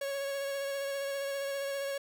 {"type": "tone with vibrato", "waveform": "45% pulse", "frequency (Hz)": 554.4, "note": "C#5", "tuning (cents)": 0, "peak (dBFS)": -33, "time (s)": [0.01, 1.98], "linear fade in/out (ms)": 5, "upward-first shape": "sine", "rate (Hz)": 15, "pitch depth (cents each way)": 18, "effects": []}